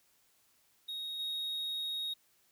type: tone with level steps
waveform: triangle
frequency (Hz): 3756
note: A#7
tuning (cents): +12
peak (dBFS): -36 / -33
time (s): 0.88-2.14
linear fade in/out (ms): 10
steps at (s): 1.19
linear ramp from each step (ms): 10
effects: white hiss -70 dBFS RMS until 2.51 s